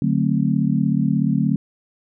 sine chord, D dominant seventh, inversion none, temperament just, 146.83 / 183.54 / 220.2 / 264.3 Hz, D3 / F#3 / A3 / C4, 0 / -14 / +2 / +18 cents, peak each -21 / -21 / -21 / -23 dBFS, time 0.02-1.56 s, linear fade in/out 2 ms, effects none

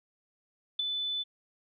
sine tone with ADSR envelope, 3500 Hz, A7, 10 cents flat, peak -23 dBFS, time 0.79-1.24 s, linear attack 7 ms, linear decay 8 ms, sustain -7 dB, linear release 26 ms, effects none

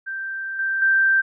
sine tone with level steps, 1568 Hz, G6, in tune, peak -26 / -20 / -14 dBFS, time 0.06-1.22 s, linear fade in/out 20 ms, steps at 0.59 / 0.82 s, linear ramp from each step 2 ms, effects none

